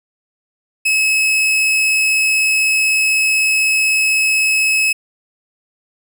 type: tone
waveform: 40% pulse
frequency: 2578 Hz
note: E7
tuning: 39 cents flat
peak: -11 dBFS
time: 0.85-4.93 s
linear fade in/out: 10 ms
effects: none